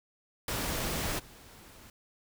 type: noise with level steps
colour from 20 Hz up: pink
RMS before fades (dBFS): -33 / -53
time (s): 0.48-1.9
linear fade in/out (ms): 2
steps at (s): 1.18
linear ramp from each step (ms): 20
effects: none